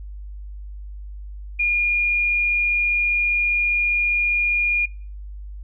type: tone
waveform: sine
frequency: 2425 Hz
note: D#7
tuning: 45 cents flat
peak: -17 dBFS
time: 1.59-4.86 s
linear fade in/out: 10 ms
effects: noise-tail reverb RT60 0.4 s tail -22 dB re dry + added 50 Hz sine -32 dBFS peak until 5.63 s